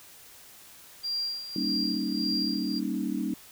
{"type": "tone with tremolo", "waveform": "sine", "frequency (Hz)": 4759, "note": "D8", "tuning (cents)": 22, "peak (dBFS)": -27, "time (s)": [1.03, 2.8], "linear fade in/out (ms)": 20, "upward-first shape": "sine", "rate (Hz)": 1.7, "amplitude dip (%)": 70}
{"type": "chord", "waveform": "sine", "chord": "Eb dominant seventh", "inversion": "first", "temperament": "equal", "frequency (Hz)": [196, 233.1, 277.2, 311.1], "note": ["G3", "Bb3", "Db4", "Eb4"], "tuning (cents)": [0, 0, 0, 0], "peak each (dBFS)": -33, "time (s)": [1.56, 3.34], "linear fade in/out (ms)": 2}
{"effects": ["white hiss -51 dBFS RMS until 3.51 s"]}